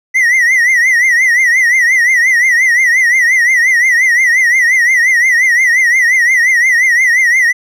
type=tone with vibrato; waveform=triangle; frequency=1975.5 Hz; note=B6; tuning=in tune; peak=-5 dBFS; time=0.14-7.53 s; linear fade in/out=20 ms; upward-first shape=triangle; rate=5.7 Hz; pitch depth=140 cents each way; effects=none